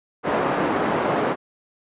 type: band-pass noise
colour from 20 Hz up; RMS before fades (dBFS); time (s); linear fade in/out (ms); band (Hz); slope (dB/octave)
pink; -22; 0.23-1.36; 50; 280 to 1200; 12
effects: resampled to 8000 Hz